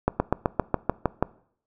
slowing click train, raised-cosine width 1 ms, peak -6 dBFS, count 9, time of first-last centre 0.08-1.226 s, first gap 120 ms, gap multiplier 1.05, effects noise-tail reverb RT60 0.6 s tail -21 dB re dry

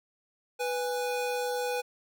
square tone pair together, 493.9 / 823.7 Hz, B4 / G#5, 0 / -14 cents, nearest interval major sixth, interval 886 cents, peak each -31 / -35 dBFS, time 0.59-1.82 s, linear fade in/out 20 ms, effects none

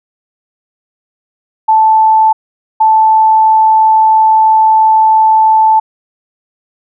sine tone bursts at uneven times, 877 Hz, A5, 6 cents flat, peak -4 dBFS, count 2, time 1.68-2.33 / 2.8-5.8 s, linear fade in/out 10 ms, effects none

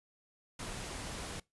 pink noise, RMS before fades -42 dBFS, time 0.59-1.4 s, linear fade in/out 5 ms, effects noise-tail reverb RT60 0.2 s tail -23 dB re dry + resampled to 24000 Hz

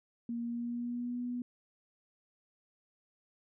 sine tone with pitch glide, 235 to 244.8 Hz, A#3 to B3, +14 to -15 cents, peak -34 dBFS, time 0.29-1.42 s, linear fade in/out 2 ms, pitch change +71 cents, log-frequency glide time 0.41-1.21 s, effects none

